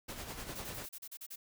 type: noise with tremolo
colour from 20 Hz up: pink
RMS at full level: -42 dBFS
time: 0.08-0.86 s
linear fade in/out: 10 ms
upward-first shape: sine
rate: 10 Hz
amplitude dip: 55%
type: noise bursts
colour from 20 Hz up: blue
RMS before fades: -46 dBFS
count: 9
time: 0.55-1.36 s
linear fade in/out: 10 ms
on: 58 ms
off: 36 ms
effects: none